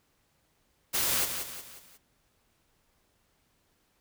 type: noise with echo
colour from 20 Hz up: white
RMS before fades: -28 dBFS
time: 0.93-1.26 s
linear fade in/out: 20 ms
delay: 180 ms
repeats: 4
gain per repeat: -7 dB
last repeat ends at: 1.98 s
effects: pink hiss -71 dBFS RMS until 4 s